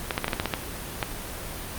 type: clicks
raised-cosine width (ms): 0.3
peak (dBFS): -8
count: 9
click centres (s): 0.108 / 0.179 / 0.244 / 0.281 / 0.332 / 0.399 / 0.457 / 0.538 / 1.028
effects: pink hiss -35 dBFS RMS until 1.78 s + Opus 32 kbps